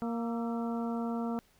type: harmonic tone with a mistuned harmonic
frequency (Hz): 232.8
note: A#3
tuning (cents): -2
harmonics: 1 / 2 / 3 / 4 / 5 / 6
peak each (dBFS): -32 / -40 / -41 / -45 / -48 / -47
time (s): 0.02-1.39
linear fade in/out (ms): 0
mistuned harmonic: 6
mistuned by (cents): -71
effects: pink hiss -66 dBFS RMS until 1.59 s